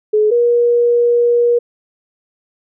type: tone pair in turn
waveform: sine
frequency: 425.9 / 477.4 Hz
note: G#4 / A#4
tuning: +44 / +41 cents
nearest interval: major second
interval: 197 cents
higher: second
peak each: -9 dBFS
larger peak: neither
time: 0.13-0.31 / 0.31-1.59 s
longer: second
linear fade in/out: 10 ms
effects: none

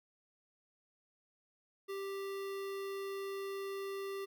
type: tone with notch filter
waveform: square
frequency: 392.6 Hz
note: G4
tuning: 3 cents sharp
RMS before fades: -41 dBFS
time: 1.88-4.26 s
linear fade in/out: 20 ms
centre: 7200 Hz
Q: 1.7
effects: none

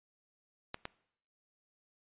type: clicks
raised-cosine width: 0.3 ms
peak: -22 dBFS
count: 2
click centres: 0.744 / 0.854 s
effects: noise-tail reverb RT60 0.7 s tail -21 dB re dry + resampled to 8000 Hz

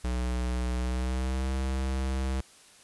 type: tone with pitch glide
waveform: square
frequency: 61.74 to 65.79 Hz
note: B1 to C2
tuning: 0 to +10 cents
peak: -28 dBFS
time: 0.04-2.41 s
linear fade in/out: 5 ms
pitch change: +110 cents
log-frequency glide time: 0.76-1.51 s
effects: white hiss -55 dBFS RMS until 2.83 s + resampled to 24000 Hz

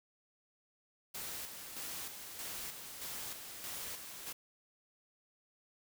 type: noise with tremolo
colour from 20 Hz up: white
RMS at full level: -43 dBFS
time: 1.14-4.33 s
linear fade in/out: 10 ms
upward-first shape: square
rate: 1.6 Hz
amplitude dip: 45%
effects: none

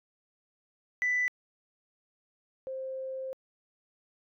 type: tone pair in turn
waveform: sine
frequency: 1987 / 526.3 Hz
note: B6 / C5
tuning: +10 / +10 cents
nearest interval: octave + major seventh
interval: 2300 cents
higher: first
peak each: -24 / -34 dBFS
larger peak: first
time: 1.02-1.28 / 2.67-3.33 s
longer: second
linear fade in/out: 0 ms
effects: tanh soft clip ceiling -22 dBFS

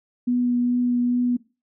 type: tone with vibrato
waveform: sine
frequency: 244.6 Hz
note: B3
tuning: 16 cents flat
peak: -18 dBFS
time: 0.27-1.37 s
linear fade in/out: 10 ms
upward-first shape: triangle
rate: 2.4 Hz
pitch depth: 12 cents each way
effects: noise-tail reverb RT60 0.3 s tail -19 dB re dry

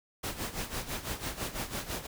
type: noise with tremolo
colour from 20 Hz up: pink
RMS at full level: -34 dBFS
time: 0.23-2.07 s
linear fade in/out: 10 ms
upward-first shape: sine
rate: 6 Hz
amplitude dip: 75%
effects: none

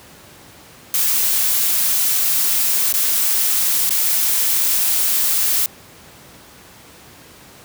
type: noise with dropouts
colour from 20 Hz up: blue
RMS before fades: -17 dBFS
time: 0.94-5.66 s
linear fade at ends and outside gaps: 1 ms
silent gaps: 2.925-2.939 / 3.894-3.906 s
effects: pink hiss -43 dBFS RMS until 7.64 s + high-pass 80 Hz 12 dB/octave

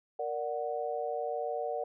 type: chord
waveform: sine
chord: Bb augmented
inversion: none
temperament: equal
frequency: 466.2 / 587.3 / 740 Hz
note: Bb4 / D5 / F#5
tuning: 0 / 0 / 0 cents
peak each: -36 / -36 / -36 dBFS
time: 0.19-1.84 s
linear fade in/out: 5 ms
effects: none

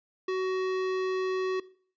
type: tone with hard clipping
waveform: sine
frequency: 374.4 Hz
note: F#4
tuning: 20 cents sharp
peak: -29 dBFS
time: 0.28-1.6 s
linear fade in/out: 5 ms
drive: 17 dB
effects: noise-tail reverb RT60 0.5 s tail -19 dB re dry + resampled to 16000 Hz

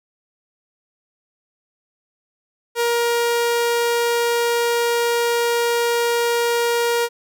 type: tone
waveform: sawtooth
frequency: 471.9 Hz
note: A#4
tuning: 21 cents sharp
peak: -13 dBFS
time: 2.75-7.09 s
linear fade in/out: 50 ms
effects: none

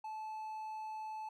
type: tone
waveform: triangle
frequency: 869 Hz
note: A5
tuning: 22 cents flat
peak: -39 dBFS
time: 0.04-1.29 s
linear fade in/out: 5 ms
effects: none

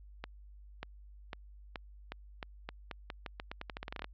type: accelerating click train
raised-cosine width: 0.3 ms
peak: -23 dBFS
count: 22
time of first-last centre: 0.24-4.044 s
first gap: 590 ms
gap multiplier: 0.85
effects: added 50 Hz sine -51 dBFS peak until 4.13 s + low-pass 4000 Hz 12 dB/octave

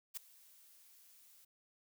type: noise with ADSR envelope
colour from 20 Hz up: blue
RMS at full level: -40 dBFS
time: 0.14-1.45 s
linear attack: 30 ms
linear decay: 5 ms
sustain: -23 dB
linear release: 7 ms
effects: none

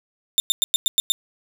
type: tone bursts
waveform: sawtooth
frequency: 3616 Hz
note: A7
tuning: 47 cents sharp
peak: -12 dBFS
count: 7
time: 0.38-1.12 s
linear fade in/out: 0 ms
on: 20 ms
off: 100 ms
effects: none

